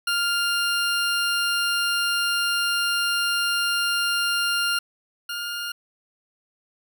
20% pulse tone pair in turn, 1400 / 1412.2 Hz, F6 / F6, +4 / +19 cents, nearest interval unison, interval 15 cents, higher second, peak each -16 / -23 dBFS, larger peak first, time 0.07-4.79 / 5.29-5.72 s, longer first, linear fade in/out 5 ms, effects none

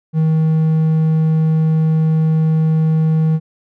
triangle tone, 158.6 Hz, D#3, 33 cents sharp, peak -9 dBFS, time 0.13-3.4 s, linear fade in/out 50 ms, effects none

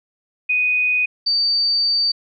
sine tone pair in turn, 2489 / 4610 Hz, D#7 / D8, 0 / -33 cents, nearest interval major seventh, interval 1067 cents, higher second, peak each -15 dBFS, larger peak neither, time 0.49-1.06 / 1.26-2.12 s, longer second, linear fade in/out 10 ms, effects none

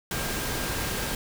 sine tone in noise, 1600 Hz, G6, 35 cents sharp, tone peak -40 dBFS, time 0.11-1.15 s, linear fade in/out 2 ms, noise pink, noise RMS -30 dBFS, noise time 0.11-1.15 s, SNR -13 dB, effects none

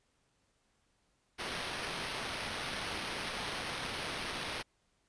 violet noise with sample-and-hold, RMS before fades -39 dBFS, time 1.38-4.63 s, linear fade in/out 20 ms, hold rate 7350 Hz, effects pink hiss -75 dBFS RMS until 5.08 s + resampled to 22050 Hz

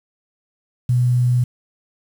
sine tone with quantisation, 123.47 Hz, B2, in tune, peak -13 dBFS, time 0.89-1.44 s, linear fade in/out 5 ms, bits 7, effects none

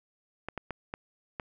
clicks, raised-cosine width 0.5 ms, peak -20 dBFS, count 5, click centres 0.486 / 0.577 / 0.707 / 0.939 / 1.398 s, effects none

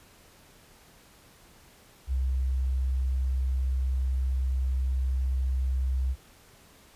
sine tone, 65 Hz, C2, 11 cents flat, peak -24 dBFS, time 2.07-6.16 s, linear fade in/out 50 ms, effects pink hiss -56 dBFS RMS until 6.95 s + resampled to 32000 Hz

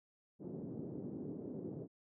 white band-pass noise, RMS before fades -45 dBFS, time 0.39-1.88 s, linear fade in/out 50 ms, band 130 to 370 Hz, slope 24 dB/octave, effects none

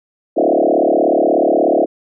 sine tone with frequency modulation, 493.9 Hz, B4, in tune, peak -10 dBFS, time 0.36-1.86 s, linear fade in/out 20 ms, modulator 36.6 Hz, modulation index 5.7, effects none

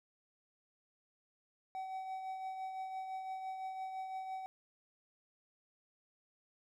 triangle tone with tremolo, 759 Hz, F#5, 44 cents sharp, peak -36 dBFS, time 1.75-4.46 s, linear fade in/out 0 ms, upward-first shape triangle, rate 5.9 Hz, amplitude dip 45%, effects none

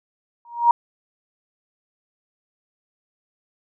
sine tone with exponential growth, 945 Hz, A#5, 23 cents sharp, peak -7 dBFS, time 0.45-0.71 s, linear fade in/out 2 ms, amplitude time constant 55 ms, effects none

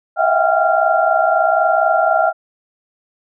sine tone cluster, 640 / 664 / 725 / 789 / 1383 Hz, D#5 / E5 / F#5 / G5 / F6, +49 / +12 / -35 / +11 / -17 cents, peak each -18 dBFS, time 0.16-2.33 s, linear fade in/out 50 ms, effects none

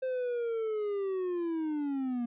triangle linear sweep, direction down, 523 to 234.5 Hz, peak -28 dBFS, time 0.02-2.26 s, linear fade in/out 10 ms, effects resampled to 8000 Hz

